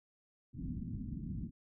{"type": "low-pass noise", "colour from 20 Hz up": "white", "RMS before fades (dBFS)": -41, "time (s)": [0.53, 1.51], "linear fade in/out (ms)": 50, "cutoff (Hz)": 260, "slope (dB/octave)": 48, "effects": []}